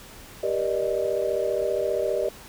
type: chord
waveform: sine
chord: Eb major seventh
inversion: first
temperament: equal with one note detuned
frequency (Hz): 392 / 476.2 / 587.3 / 622.3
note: G4 / Bb4 / D5 / Eb5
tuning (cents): 0 / +37 / 0 / 0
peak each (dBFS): -28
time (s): 0.43-2.29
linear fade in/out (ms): 5
effects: pink hiss -45 dBFS RMS until 2.48 s